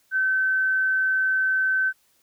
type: tone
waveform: sine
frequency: 1534 Hz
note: G6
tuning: 38 cents flat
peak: -19 dBFS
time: 0.11-1.93 s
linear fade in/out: 50 ms
effects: white hiss -64 dBFS RMS until 2.22 s